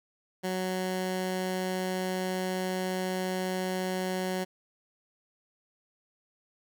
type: tone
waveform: 15% pulse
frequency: 185.4 Hz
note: F#3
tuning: 4 cents sharp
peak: -23 dBFS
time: 0.43-4.45 s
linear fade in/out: 20 ms
effects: none